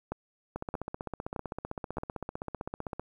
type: two click trains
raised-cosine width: 1 ms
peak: -21 / -19 dBFS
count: 39 / 4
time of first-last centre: 0.56-2.996 / 0.12-1.983 s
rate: 15.6 / 1.61 Hz
effects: 10-bit